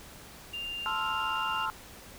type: tone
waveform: sine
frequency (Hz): 2794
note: F7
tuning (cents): 0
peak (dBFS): -34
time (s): 0.53-1.66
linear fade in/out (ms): 10
type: chord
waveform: sine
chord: F major seventh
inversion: first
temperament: equal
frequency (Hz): 880 / 1046.5 / 1318.5 / 1396.9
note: A5 / C6 / E6 / F6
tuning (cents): 0 / 0 / 0 / 0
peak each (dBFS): -34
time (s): 0.86-1.7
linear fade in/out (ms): 0
effects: tanh soft clip ceiling -22 dBFS + pink hiss -49 dBFS RMS until 2.18 s